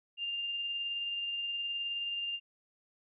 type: tone with tremolo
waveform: sine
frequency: 2799 Hz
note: F7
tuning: 3 cents sharp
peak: -32 dBFS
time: 0.17-2.4 s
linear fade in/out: 50 ms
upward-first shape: triangle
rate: 19 Hz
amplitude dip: 30%
effects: none